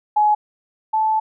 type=tone pair in turn; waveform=sine; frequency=843 / 872.9 Hz; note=G#5 / A5; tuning=+26 / -14 cents; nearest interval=minor second; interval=60 cents; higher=second; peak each=-12 / -15 dBFS; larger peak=first; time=0.16-0.35 / 0.93-1.2 s; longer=second; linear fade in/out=10 ms; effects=none